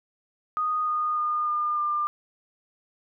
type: tone with pitch steps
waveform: sine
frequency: 1239 / 1228.3 / 1217.7 / 1207.2 / 1196.8 Hz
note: D#6 / D#6 / D#6 / D6 / D6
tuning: -8 / -23 / -38 / +47 / +32 cents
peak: -23 dBFS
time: 0.57-2.07 s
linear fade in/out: 0 ms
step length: 300 ms
effects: none